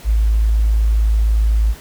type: tone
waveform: sine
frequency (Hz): 54.2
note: A1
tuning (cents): -25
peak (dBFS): -11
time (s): 0.04-1.75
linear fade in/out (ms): 50
effects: pink hiss -40 dBFS RMS until 1.8 s